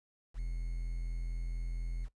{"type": "tone with quantisation", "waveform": "triangle", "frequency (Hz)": 42.13, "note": "E1", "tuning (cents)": 38, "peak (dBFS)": -32, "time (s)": [0.34, 2.09], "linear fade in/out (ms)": 50, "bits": 10, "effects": ["noise-tail reverb RT60 0.1 s tail -18 dB re dry", "resampled to 24000 Hz"]}